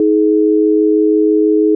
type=tone pair together; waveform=sine; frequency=316.9 / 423 Hz; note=D#4 / G#4; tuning=+32 / +32 cents; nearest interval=perfect fourth; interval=500 cents; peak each=-11 dBFS; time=0-1.75 s; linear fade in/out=2 ms; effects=none